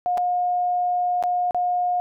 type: tone with dropouts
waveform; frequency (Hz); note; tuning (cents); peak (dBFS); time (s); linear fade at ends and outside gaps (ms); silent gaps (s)
sine; 716; F5; +43; -19; 0.06-2; 0; 0.174-0.179 / 1.226-1.237 / 1.509-1.546
effects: none